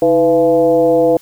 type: tone with frequency modulation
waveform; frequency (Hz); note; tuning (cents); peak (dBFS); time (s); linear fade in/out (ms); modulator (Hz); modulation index
sine; 498.8; B4; +17; -8; 0.02-1.17; 2; 179; 0.95
effects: white hiss -46 dBFS RMS until 1.21 s